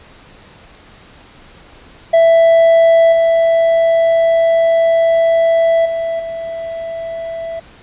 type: tone with level steps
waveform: triangle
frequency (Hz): 662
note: E5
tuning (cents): +7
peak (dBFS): -4 / -7 / -14 / -19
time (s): 2.13-7.6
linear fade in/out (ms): 10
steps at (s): 3.12 / 5.85 / 6.19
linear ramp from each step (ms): 10
effects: pink hiss -42 dBFS RMS until 7.82 s + resampled to 8000 Hz